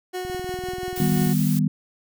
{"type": "tone with tremolo", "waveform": "30% pulse", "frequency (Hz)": 366, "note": "F#4", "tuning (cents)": -19, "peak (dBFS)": -24, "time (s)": [0.13, 1.34], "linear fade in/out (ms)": 20, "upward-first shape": "sine", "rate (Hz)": 5.8, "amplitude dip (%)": 30}
{"type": "click train", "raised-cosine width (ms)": 5, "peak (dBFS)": -26, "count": 22, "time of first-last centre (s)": [0.25, 1.269], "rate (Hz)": 20.6}
{"type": "noise", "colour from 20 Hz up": "blue", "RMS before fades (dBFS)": -33, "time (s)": [0.96, 1.59], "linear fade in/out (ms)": 2}
{"type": "chord", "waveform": "sine", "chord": "Eb augmented", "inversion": "none", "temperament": "equal", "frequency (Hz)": [155.56, 196, 246.9], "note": ["Eb3", "G3", "B3"], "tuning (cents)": [0, 0, 0], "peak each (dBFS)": [-21, -22, -24], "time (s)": [1, 1.68], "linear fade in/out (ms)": 2}
{"effects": []}